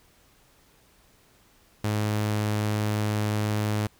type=tone; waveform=sawtooth; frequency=105.8 Hz; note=G#2; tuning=33 cents sharp; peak=-20 dBFS; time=1.84-3.87 s; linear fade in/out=5 ms; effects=pink hiss -60 dBFS RMS until 3.99 s